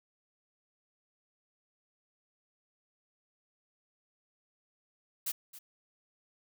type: noise with echo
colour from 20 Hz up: blue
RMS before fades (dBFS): -34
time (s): 5.26-5.32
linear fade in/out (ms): 10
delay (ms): 270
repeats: 1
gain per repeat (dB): -15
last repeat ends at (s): 5.59
effects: none